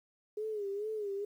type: tone with vibrato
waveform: sine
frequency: 415.3 Hz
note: G#4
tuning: in tune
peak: -34 dBFS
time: 0.37-1.25 s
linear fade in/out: 5 ms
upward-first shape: sine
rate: 2.3 Hz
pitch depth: 91 cents each way
effects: 11-bit